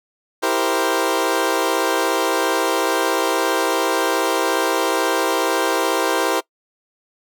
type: chord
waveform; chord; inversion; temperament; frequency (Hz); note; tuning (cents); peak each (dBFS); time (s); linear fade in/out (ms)
20% pulse; C dominant seventh; first; equal; 329.6 / 392 / 466.2 / 523.3; E4 / G4 / Bb4 / C5; 0 / 0 / 0 / 0; -18; 0.42-6.41; 20
effects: noise-tail reverb RT60 0.1 s tail -22 dB re dry